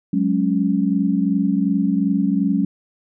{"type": "chord", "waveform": "sine", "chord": "F# suspended second", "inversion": "none", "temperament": "equal", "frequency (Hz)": [185, 207.7, 277.2], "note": ["F#3", "G#3", "C#4"], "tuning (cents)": [0, 0, 0], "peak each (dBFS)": -20, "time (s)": [0.13, 2.65], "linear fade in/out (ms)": 5, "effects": []}